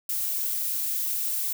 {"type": "noise", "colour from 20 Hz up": "violet", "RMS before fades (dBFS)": -28, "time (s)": [0.09, 1.53], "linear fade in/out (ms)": 5, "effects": []}